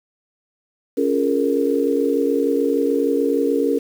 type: chord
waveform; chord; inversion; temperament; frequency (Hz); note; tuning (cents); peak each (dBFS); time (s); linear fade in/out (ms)
sine; Bb minor seventh; first; just; 279.7 / 349.6 / 419.5 / 466.2; Db4 / F4 / Ab4 / Bb4; +16 / +2 / +17 / 0; -20 / -26 / -22 / -20; 0.97-3.79; 10
effects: 7-bit